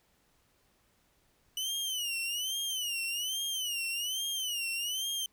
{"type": "tone with vibrato", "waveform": "sawtooth", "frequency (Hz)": 2960, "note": "F#7", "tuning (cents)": 0, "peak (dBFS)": -29, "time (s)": [1.57, 5.26], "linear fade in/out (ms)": 2, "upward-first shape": "sine", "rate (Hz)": 1.2, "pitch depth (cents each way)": 150, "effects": ["pink hiss -70 dBFS RMS until 5.32 s"]}